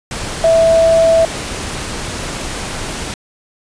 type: tone in noise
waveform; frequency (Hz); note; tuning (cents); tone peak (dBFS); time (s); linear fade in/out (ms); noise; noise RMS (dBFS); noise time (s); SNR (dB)
sine; 657; E5; -6; -7; 0.44-1.25; 2; pink; -23; 0.11-3.14; +13
effects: resampled to 22050 Hz